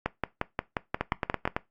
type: two click trains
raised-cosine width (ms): 0.5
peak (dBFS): -11 / -11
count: 6 / 9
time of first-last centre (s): 1.01-1.565 / 0.06-1.476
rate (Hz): 9.01 / 5.65
effects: noise-tail reverb RT60 0.2 s tail -20 dB re dry + Opus 48 kbps